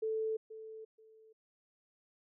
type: tone with echo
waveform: sine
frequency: 440 Hz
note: A4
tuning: in tune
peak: -32 dBFS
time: 0.02-0.37 s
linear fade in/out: 10 ms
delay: 480 ms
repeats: 2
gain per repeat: -13 dB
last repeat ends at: 1.33 s
effects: none